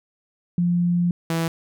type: tone pair in turn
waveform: sine / sawtooth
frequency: 174.61 / 164.81 Hz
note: F3 / E3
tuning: 0 / 0 cents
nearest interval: minor second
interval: 100 cents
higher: first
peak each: -17 dBFS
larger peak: neither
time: 0.58-1.11 / 1.3-1.48 s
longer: first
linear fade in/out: 2 ms
effects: none